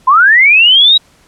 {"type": "linear sweep", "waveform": "sine", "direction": "up", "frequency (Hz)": [987.8, 3879], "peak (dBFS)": -3, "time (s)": [0.07, 0.98], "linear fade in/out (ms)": 10, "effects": ["pink hiss -48 dBFS RMS until 1.27 s", "low-pass 10000 Hz 12 dB/octave"]}